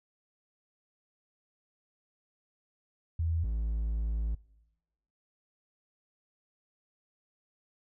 sine / triangle tone pair in turn, 82.41 / 55.11 Hz, E2 / A1, 0 / +3 cents, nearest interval perfect fifth, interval 697 cents, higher first, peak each -27 dBFS, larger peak neither, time 3.19-3.44 / 3.44-4.35 s, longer second, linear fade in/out 5 ms, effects noise-tail reverb RT60 1.0 s tail -22 dB re dry

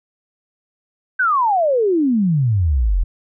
sine exponential sweep, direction down, 1568 to 38.89 Hz, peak -13 dBFS, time 1.19-3.04 s, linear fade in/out 10 ms, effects none

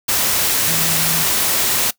sine tone in noise, 162.9 Hz, E3, 20 cents flat, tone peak -26 dBFS, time 0.67-1.24 s, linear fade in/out 10 ms, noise white, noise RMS -17 dBFS, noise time 0.08-1.91 s, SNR -12 dB, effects noise-tail reverb RT60 0.1 s tail -19 dB re dry

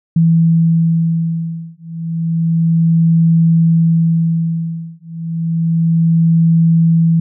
sine beating tone pair, 164.81 / 165.12 Hz, E3 / E3, 0 / +3 cents, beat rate 0.31 Hz, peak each -13 dBFS, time 0.16-7.2 s, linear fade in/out 5 ms, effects none

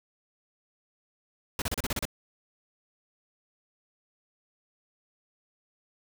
pink noise bursts, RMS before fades -30 dBFS, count 8, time 1.59-2.053 s, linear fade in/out 2 ms, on 29 ms, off 33 ms, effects none

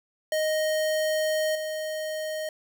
square tone with level steps, 622.3 Hz, D#5, in tune, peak -24 / -30 dBFS, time 0.32-2.49 s, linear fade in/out 2 ms, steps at 1.55 s, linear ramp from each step 5 ms, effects none

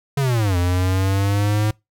square linear two-way sweep, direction down then up, 143.3 to 87.31 to 107.6 Hz, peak -17 dBFS, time 0.17-1.71 s, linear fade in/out 5 ms, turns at 0.57 s, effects noise-tail reverb RT60 0.2 s tail -24 dB re dry

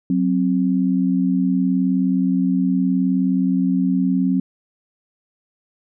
sine tone pair together, 185.2 / 264.4 Hz, F#3 / C4, +2 / +18 cents, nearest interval tritone, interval 616 cents, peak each -18 dBFS, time 0.1-4.4 s, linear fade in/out 2 ms, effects none

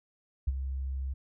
sine tone with ADSR envelope, 66.7 Hz, C2, 34 cents sharp, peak -22 dBFS, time 0.47-1.14 s, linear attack 10 ms, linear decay 33 ms, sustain -9 dB, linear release 12 ms, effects none

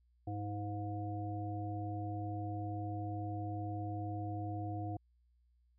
harmonic tone with a mistuned harmonic, 102.2 Hz, G#2, 27 cents flat, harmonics 1 / 3 / 5 / 7, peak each -39 / -43 / -53 / -44 dBFS, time 0.27-4.97 s, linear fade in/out 5 ms, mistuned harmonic 3, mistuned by +57 cents, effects added 60 Hz sine -68 dBFS peak until 5.78 s

